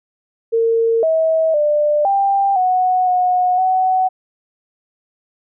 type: tone with pitch steps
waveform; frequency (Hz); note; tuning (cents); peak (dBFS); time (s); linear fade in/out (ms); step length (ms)
sine; 456.5 / 643 / 595 / 791 / 737 / 728 / 748; A#4 / E5 / D5 / G5 / F#5 / F#5 / F#5; -36 / -43 / +22 / +15 / -7 / -28 / +19; -12; 0.52-4.09; 20; 510
effects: none